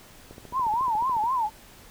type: click train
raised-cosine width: 2 ms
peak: -29 dBFS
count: 14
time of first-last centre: 0.31-1.239 s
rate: 14 Hz
type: tone with vibrato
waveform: sine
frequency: 948 Hz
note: A#5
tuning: 29 cents sharp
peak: -22 dBFS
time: 0.52-1.5 s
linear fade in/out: 50 ms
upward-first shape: triangle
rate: 4 Hz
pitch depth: 230 cents each way
effects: pink hiss -50 dBFS RMS until 1.9 s